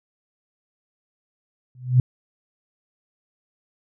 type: tone with exponential growth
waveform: sine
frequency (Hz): 126.1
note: B2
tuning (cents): +36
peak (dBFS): -8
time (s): 1.75-2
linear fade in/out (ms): 2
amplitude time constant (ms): 54
effects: none